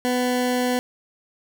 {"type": "tone", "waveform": "20% pulse", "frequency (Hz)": 249.1, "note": "B3", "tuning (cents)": 15, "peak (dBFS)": -15, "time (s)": [0.05, 0.79], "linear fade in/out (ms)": 0, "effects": []}